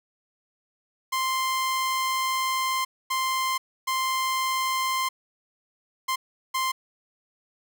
sawtooth tone bursts at uneven times, 1046.5 Hz, C6, in tune, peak -20 dBFS, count 5, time 1.12-2.85 / 3.1-3.58 / 3.87-5.09 / 6.08-6.16 / 6.54-6.72 s, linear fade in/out 10 ms, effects none

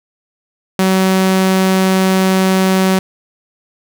sawtooth tone, 188.9 Hz, F#3, 36 cents sharp, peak -6 dBFS, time 0.79-2.99 s, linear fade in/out 2 ms, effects none

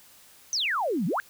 sine exponential two-way sweep, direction down then up, 6300 to 157 to 1718 Hz, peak -24 dBFS, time 0.53-1.2 s, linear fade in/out 0 ms, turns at 1.06 s, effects white hiss -54 dBFS RMS until 1.29 s

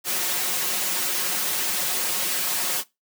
white noise with comb filter, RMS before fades -25 dBFS, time 0.04-2.84 s, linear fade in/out 50 ms, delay 5.5 ms, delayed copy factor +0.8, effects noise-tail reverb RT60 0.2 s tail -20 dB re dry + high-pass 200 Hz 12 dB/octave

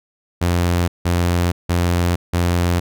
sawtooth tone bursts, 87.31 Hz, F2, in tune, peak -11 dBFS, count 4, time 0.41-2.8 s, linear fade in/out 10 ms, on 470 ms, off 170 ms, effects none

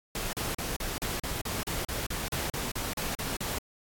pink noise bursts, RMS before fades -33 dBFS, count 16, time 0.15-3.585 s, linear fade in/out 2 ms, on 180 ms, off 37 ms, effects AAC 64 kbps

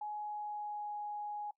sine tone with pitch glide, 840 to 832.3 Hz, G#5 to G#5, +19 to +4 cents, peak -38 dBFS, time 0.01-1.51 s, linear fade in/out 5 ms, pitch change -15 cents, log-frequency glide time 0.12-0.94 s, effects noise-tail reverb RT60 0.1 s tail -20 dB re dry

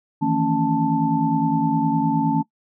sine tone cluster, 157.5 / 167.2 / 225.2 / 277.1 / 881 Hz, D#3 / E3 / A3 / C#4 / A5, +21 / +25 / +40 / -1 / +2 cents, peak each -25 / -26 / -24 / -21 / -23 dBFS, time 0.21-2.43 s, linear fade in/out 20 ms, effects noise-tail reverb RT60 0.1 s tail -21 dB re dry

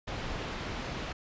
pink low-pass noise, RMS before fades -37 dBFS, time 0.07-1.13 s, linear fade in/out 10 ms, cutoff 3800 Hz, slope 12 dB/octave, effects resampled to 16000 Hz

